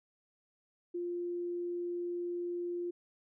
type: tone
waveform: sine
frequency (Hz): 349.7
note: F4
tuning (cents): +2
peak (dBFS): -34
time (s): 0.94-2.91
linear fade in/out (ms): 10
effects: none

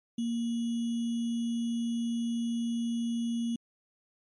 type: tone with sample-and-hold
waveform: sine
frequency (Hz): 233.1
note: A#3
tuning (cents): 0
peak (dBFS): -28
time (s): 0.18-3.56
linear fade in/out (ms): 5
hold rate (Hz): 3150
effects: MP3 48 kbps

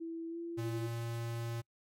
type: tone with pitch glide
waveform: sine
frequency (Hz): 330.2 to 338.3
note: E4 to E4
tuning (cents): +3 to +45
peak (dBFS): -38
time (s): 0-0.88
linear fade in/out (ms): 20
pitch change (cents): +42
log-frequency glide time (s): 0.29-0.38
type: tone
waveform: square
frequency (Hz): 116.54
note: A#2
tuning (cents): 0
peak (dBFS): -37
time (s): 0.57-1.62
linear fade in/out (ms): 20
effects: noise-tail reverb RT60 0.1 s tail -26 dB re dry + MP3 64 kbps

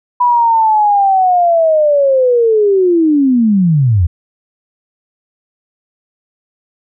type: linear sweep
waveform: sine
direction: down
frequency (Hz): 987.8 to 77.78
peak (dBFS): -7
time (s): 0.2-4.07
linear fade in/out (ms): 10
effects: none

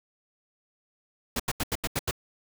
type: noise bursts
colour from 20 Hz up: pink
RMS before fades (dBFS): -28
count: 7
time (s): 1.36-2.111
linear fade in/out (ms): 5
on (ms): 37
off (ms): 82
effects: none

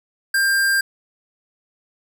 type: tone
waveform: square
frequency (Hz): 1593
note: G6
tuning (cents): +27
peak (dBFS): -16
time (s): 0.34-0.81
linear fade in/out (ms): 5
effects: none

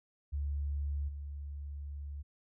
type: tone with level steps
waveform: sine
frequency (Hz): 71.7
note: D2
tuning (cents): -41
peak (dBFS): -32 / -39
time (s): 0.32-2.23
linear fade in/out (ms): 20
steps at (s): 1.08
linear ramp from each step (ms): 10
effects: none

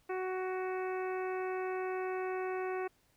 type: harmonic tone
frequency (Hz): 372.3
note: F#4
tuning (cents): +11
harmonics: 1 / 2 / 3 / 4 / 5 / 6 / 7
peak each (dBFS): -35 / -41 / -45 / -47 / -49 / -51 / -52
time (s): 0.09-2.88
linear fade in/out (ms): 10
effects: pink hiss -71 dBFS RMS until 3.16 s

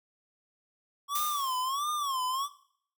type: tone with vibrato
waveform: square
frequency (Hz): 1106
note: C#6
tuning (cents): -4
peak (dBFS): -30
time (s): 1.08-2.49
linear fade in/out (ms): 50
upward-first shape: sine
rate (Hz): 1.5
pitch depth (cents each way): 160
type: noise with exponential decay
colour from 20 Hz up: blue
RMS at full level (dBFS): -32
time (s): 1.15-2.03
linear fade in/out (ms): 2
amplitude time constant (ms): 190
effects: noise-tail reverb RT60 0.6 s tail -17 dB re dry

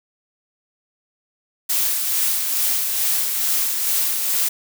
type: noise with tremolo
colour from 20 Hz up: blue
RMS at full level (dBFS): -19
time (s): 1.69-4.49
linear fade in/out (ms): 10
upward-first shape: sine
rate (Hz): 2.3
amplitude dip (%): 35
effects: none

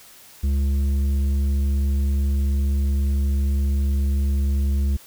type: tone with tanh clipping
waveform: sine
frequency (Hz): 69.3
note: C#2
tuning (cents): 0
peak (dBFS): -19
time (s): 0.43-4.97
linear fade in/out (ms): 10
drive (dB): 8
effects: white hiss -47 dBFS RMS until 5.06 s

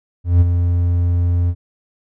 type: tone with ADSR envelope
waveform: triangle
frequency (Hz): 87.31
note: F2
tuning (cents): 0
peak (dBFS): -4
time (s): 0.24-1.55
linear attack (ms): 170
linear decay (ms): 26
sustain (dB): -7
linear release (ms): 60
effects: none

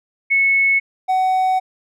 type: tone pair in turn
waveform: sine / triangle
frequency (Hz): 2200 / 750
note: C#7 / F#5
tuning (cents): -14 / +23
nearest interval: octave + perfect fifth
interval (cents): 1863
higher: first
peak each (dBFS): -12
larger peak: neither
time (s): 0.3-0.8 / 1.08-1.6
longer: second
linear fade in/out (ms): 20
effects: none

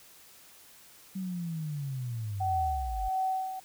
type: linear sweep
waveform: sine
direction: down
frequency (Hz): 192.6 to 44.77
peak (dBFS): -32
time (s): 1.15-3.09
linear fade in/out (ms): 10
type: tone with tremolo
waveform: sine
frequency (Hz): 757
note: F#5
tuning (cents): +39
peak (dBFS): -26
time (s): 2.4-3.6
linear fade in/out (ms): 10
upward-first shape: sine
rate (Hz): 1.5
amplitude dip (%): 65
effects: white hiss -55 dBFS RMS until 3.64 s

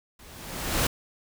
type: noise with level ramp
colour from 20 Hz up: pink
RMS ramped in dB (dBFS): -51 to -22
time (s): 0.19-0.87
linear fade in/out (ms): 5
effects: none

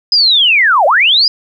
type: linear two-way sweep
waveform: sine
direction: down then up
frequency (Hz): 5060 to 531 to 5060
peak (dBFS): -6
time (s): 0.12-1.28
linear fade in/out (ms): 2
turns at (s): 0.86
effects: 8-bit

